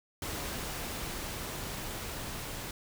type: noise with level ramp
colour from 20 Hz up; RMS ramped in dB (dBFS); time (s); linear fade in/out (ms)
pink; -37 to -40; 0.22-2.71; 2
effects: none